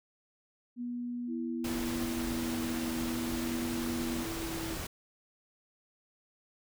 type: tone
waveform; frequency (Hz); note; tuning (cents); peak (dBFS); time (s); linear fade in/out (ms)
sine; 242.6; B3; -31; -34; 0.76-4.26; 50
type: tone with vibrato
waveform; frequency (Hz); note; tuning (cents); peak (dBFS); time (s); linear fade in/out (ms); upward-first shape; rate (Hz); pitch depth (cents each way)
sine; 330; E4; +2; -37; 1.27-4.78; 50; sine; 0.48; 16
type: noise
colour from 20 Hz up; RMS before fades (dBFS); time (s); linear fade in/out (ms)
pink; -39; 1.64-4.87; 5
effects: none